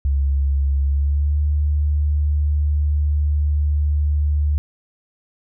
sine tone with pitch glide, 69.3 to 73.85 Hz, C#2 to D2, 0 to +10 cents, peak -15 dBFS, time 0.05-4.58 s, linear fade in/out 0 ms, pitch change +110 cents, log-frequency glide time 0.83-1.38 s, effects none

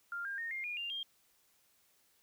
sine tone with pitch steps, 1396.9 / 1604.6 / 1843.2 / 2117 / 2432 / 2794 / 3209 Hz, F6 / G6 / A#6 / C7 / D#7 / F7 / G7, 0 / +40 / -20 / +20 / -40 / 0 / +40 cents, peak -37 dBFS, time 0.12-1.03 s, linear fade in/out 2 ms, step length 130 ms, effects white hiss -71 dBFS RMS until 2.22 s

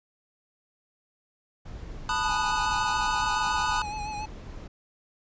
brown noise, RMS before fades -39 dBFS, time 1.65-4.68 s, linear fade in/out 10 ms
square chord, B dominant seventh, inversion third, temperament equal with one note detuned, 880 / 987.8 / 1234.5 / 1480 Hz, A5 / B5 / D#6 / F#6, 0 / 0 / -14 / 0 cents, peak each -32 / -31 / -31 / -32 dBFS, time 2.09-3.82 s, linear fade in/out 2 ms
square tone with vibrato, 844 Hz, G#5, 28 cents sharp, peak -33 dBFS, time 2.23-4.26 s, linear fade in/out 10 ms, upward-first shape sine, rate 7.1 Hz, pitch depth 39 cents each way
effects resampled to 16000 Hz

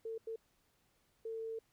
sine tone bursts at uneven times, 449.1 Hz, A4, 35 cents sharp, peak -39 dBFS, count 3, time 0.05-0.18 / 0.27-0.36 / 1.25-1.59 s, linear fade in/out 5 ms, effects pink hiss -75 dBFS RMS until 1.72 s

